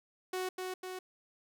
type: tone with echo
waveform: sawtooth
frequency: 370 Hz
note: F#4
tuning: in tune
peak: -30 dBFS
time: 0.33-0.49 s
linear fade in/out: 5 ms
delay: 250 ms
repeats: 2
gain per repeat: -3 dB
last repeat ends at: 0.99 s
effects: none